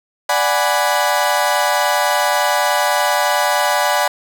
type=chord; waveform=30% pulse; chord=G# half-diminished seventh; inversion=second; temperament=equal; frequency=587.3 / 740 / 830.6 / 987.8 Hz; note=D5 / F#5 / G#5 / B5; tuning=0 / 0 / 0 / 0 cents; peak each=-17 dBFS; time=0.29-4.08 s; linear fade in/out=5 ms; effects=none

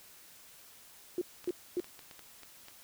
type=tone bursts; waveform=sine; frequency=355.8 Hz; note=F4; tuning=32 cents sharp; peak=-29 dBFS; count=3; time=1.18-1.802 s; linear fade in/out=2 ms; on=34 ms; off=260 ms
type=clicks; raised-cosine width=0.2 ms; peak=-32 dBFS; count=9; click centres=1.443 / 1.492 / 1.796 / 1.844 / 1.992 / 2.112 / 2.193 / 2.433 / 2.684 s
effects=white hiss -56 dBFS RMS until 2.83 s

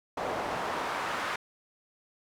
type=noise with band-pass filter sweep; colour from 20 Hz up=pink; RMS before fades=-33 dBFS; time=0.17-1.36 s; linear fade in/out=5 ms; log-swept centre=680 to 1400 Hz; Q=1.2; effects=none

